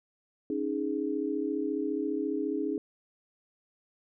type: chord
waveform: sine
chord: C# suspended second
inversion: none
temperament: just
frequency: 277.2 / 311.8 / 415.8 Hz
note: C#4 / D#4 / G#4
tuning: 0 / +4 / +2 cents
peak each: -33 / -32 / -33 dBFS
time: 0.5-2.78 s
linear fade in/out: 2 ms
effects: none